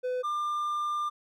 triangle tone pair in turn, 503 / 1196.3 Hz, B4 / D6, +32 / +32 cents, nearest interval octave + minor third, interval 1500 cents, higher second, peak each -26 dBFS, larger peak neither, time 0.03-0.23 / 0.23-1.1 s, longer second, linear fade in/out 20 ms, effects none

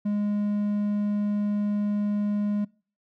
triangle tone, 206.6 Hz, G#3, 9 cents flat, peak -21 dBFS, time 0.05-2.65 s, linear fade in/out 10 ms, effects noise-tail reverb RT60 0.4 s tail -24 dB re dry

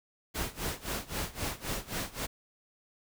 pink noise with tremolo, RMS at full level -33 dBFS, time 0.34-2.27 s, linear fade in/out 20 ms, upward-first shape sine, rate 3.8 Hz, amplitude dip 90%, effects none

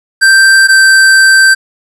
square tone pair in turn, 1568 / 1559 Hz, G6 / G6, 0 / -10 cents, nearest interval unison, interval 10 cents, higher first, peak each -3 dBFS, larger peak neither, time 0.21-0.68 / 0.68-1.55 s, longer second, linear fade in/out 20 ms, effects resampled to 24000 Hz + 7-bit

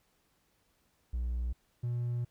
triangle tone pair in turn, 60.3 / 120.6 Hz, B1 / B2, -41 / -41 cents, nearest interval octave, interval 1200 cents, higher second, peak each -28 dBFS, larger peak neither, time 1.13-1.53 / 1.83-2.25 s, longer second, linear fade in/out 10 ms, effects tanh soft clip ceiling -25 dBFS + pink hiss -73 dBFS RMS until 2.3 s

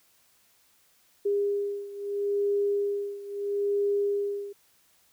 sine beating tone pair, 404.5 / 405.26 Hz, G#4 / G#4, -46 / -42 cents, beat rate 0.76 Hz, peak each -27 / -30 dBFS, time 1.25-4.53 s, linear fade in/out 10 ms, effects white hiss -64 dBFS RMS until 5.12 s

